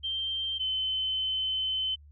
sine tone pair in turn, 3144 / 3060 Hz, G7 / G7, +4 / -42 cents, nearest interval unison, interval 46 cents, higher first, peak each -29 / -27 dBFS, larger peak second, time 0.03-0.59 / 0.59-1.96 s, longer second, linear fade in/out 20 ms, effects added 73 Hz sine -50 dBFS peak until 2.11 s

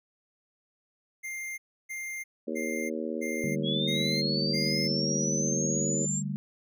square tone bursts, 2105 Hz, C7, 10 cents sharp, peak -35 dBFS, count 6, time 1.23-4.88 s, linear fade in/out 20 ms, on 350 ms, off 310 ms
harmonic tone, 78.9 Hz, D#2, 25 cents sharp, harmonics 3 / 4 / 5 / 6 / 7, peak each -35 / -36 / -37 / -38 / -38 dBFS, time 2.47-6.06 s, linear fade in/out 10 ms
sine chord, D suspended fourth, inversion none, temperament just, 146.83 / 195.78 / 220.2 Hz, D3 / G3 / A3, 0 / -2 / +2 cents, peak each -33 / -33 / -39 dBFS, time 3.44-6.36 s, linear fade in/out 0 ms
sine linear sweep, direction up, 3283 to 7459 Hz, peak -29 dBFS, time 3.63-6.23 s, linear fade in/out 50 ms
effects none

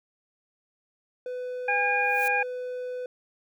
triangle tone, 499.8 Hz, B4, 21 cents sharp, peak -29 dBFS, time 1.26-3.06 s, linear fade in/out 2 ms
harmonic tone, 812 Hz, G#5, 39 cents flat, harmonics 1 / 2 / 3, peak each -27 / -27 / -26 dBFS, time 1.68-2.43 s, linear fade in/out 5 ms
blue noise with exponential growth, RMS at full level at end -35 dBFS, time 1.96-2.28 s, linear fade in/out 2 ms, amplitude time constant 68 ms
effects none

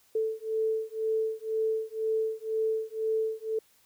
sine beating tone pair, 440 / 442 Hz, A4 / A4, 0 / +8 cents, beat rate 2 Hz, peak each -30 dBFS, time 0.15-3.59 s, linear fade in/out 5 ms, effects white hiss -64 dBFS RMS until 3.85 s

